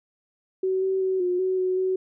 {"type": "tone with pitch steps", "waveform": "sine", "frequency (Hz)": [377, 381.4, 377.2, 359, 374.1, 370, 374.6], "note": ["F#4", "G4", "F#4", "F4", "F#4", "F#4", "F#4"], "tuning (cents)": [32, -47, 33, 48, 19, 0, 21], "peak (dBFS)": -21, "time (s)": [0.63, 1.96], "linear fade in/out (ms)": 5, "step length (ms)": 190, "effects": []}